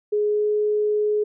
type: tone with pitch glide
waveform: sine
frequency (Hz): 418.4 to 421.1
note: G#4 to G#4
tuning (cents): +13 to +24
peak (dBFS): -18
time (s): 0.12-1.24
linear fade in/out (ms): 10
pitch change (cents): +11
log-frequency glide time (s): 0.27-0.48
effects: none